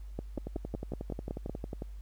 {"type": "two click trains", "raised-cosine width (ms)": 2, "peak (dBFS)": [-22, -24], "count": [8, 17], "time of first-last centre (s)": [[0.19, 1.496], [0.38, 1.821]], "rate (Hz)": [5.36, 11.1], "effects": ["added 50 Hz sine -41 dBFS peak until 2.01 s", "pink hiss -67 dBFS RMS until 2.01 s"]}